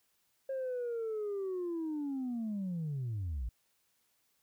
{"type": "linear sweep", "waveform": "sine", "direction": "down", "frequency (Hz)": [540, 51.91], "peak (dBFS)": -32, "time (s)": [0.49, 3.49], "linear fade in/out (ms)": 5, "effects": ["tanh soft clip ceiling -32 dBFS", "white hiss -75 dBFS RMS until 4.42 s"]}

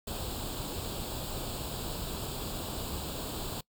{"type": "noise with comb filter", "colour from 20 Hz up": "pink", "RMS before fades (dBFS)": -37, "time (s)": [0.07, 3.61], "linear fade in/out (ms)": 5, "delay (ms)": 0.25, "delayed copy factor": 0.75, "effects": ["noise-tail reverb RT60 0.1 s tail -23 dB re dry"]}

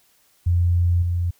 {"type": "tone with level steps", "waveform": "sine", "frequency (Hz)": 87.2, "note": "F2", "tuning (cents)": -2, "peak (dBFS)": [-15, -19], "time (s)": [0.46, 1.31], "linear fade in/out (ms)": 10, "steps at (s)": 1.02, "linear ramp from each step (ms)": 5, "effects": ["white hiss -60 dBFS RMS until 1.39 s"]}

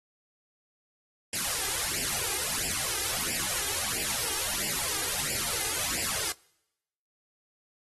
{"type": "noise with flanger", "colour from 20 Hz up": "white", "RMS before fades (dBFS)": -30, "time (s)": [1.33, 6.32], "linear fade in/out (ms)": 2, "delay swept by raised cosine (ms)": [0.39, 2.49], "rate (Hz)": 1.5, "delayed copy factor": 0.85, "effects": ["noise-tail reverb RT60 0.9 s tail -26 dB re dry", "AAC 32 kbps"]}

